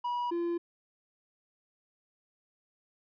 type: tone pair in turn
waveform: triangle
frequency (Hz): 970 / 342.9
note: B5 / F4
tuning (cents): -31 / -32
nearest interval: octave + tritone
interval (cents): 1801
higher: first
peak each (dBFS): -28 / -27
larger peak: second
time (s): 0.04-0.31 / 0.31-0.58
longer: neither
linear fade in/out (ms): 10
effects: resampled to 11025 Hz